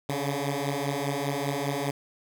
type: beating tone pair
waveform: 10% pulse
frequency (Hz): 138.59 / 143.59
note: C#3 / D3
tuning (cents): 0 / -39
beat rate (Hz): 5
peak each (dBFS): -22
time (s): 0.09-1.91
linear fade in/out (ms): 5
effects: none